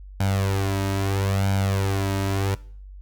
sawtooth tone with flanger, 97.7 Hz, G2, 5 cents flat, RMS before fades -23 dBFS, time 0.2-2.55 s, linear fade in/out 5 ms, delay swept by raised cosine 1.3 to 3.2 ms, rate 0.76 Hz, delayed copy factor +0.7, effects noise-tail reverb RT60 0.5 s tail -20 dB re dry + added 48 Hz sine -38 dBFS peak until 3.01 s

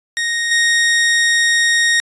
sawtooth tone with level steps, 1864.7 Hz, A#6, in tune, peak -13 / -8 dBFS, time 0.17-2 s, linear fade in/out 0 ms, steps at 0.51 s, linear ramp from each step 5 ms, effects resampled to 22050 Hz

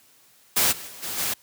white noise with level steps, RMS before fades -20 / -38 / -42 / -31 / -26 dBFS, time 0.56-1.34 s, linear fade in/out 10 ms, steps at 0.71 / 0.87 / 1.02 / 1.17 s, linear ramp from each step 20 ms, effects white hiss -57 dBFS RMS until 1.42 s + high-pass 60 Hz 12 dB/octave

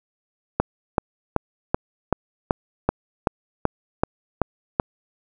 click train, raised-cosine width 1 ms, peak -3 dBFS, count 12, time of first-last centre 0.6-4.798 s, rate 2.62 Hz, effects none

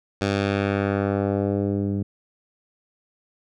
10% pulse tone with low-pass filter sweep, 100 Hz, G2, 35 cents sharp, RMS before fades -23 dBFS, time 0.21-2.03 s, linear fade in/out 5 ms, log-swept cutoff 5700 to 220 Hz, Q 1, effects none

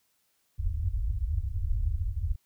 white low-pass noise, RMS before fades -29 dBFS, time 0.58-2.36 s, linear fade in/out 10 ms, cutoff 100 Hz, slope 96 dB/octave, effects white hiss -72 dBFS RMS until 2.45 s

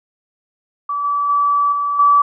sine tone with level steps, 1152 Hz, D6, 34 cents flat, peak -18 / -15 / -12 / -16 / -8 dBFS, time 0.89-2.22 s, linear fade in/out 5 ms, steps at 1.04 / 1.29 / 1.72 / 1.99 s, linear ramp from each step 5 ms, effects none

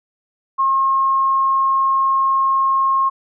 sine tone, 1076 Hz, C6, 48 cents sharp, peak -13 dBFS, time 0.58-3.1 s, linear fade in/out 20 ms, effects none

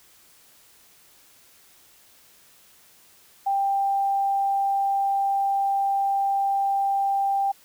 sine tone, 790 Hz, G5, 13 cents sharp, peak -20 dBFS, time 3.46-7.52 s, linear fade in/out 10 ms, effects white hiss -55 dBFS RMS until 7.64 s

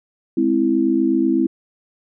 sine chord, Ab augmented, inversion none, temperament equal with one note detuned, 209.1 / 261.6 / 329.6 Hz, Ab3 / C4 / E4, +12 / 0 / 0 cents, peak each -23 / -18 / -17 dBFS, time 0.37-1.47 s, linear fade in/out 5 ms, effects none

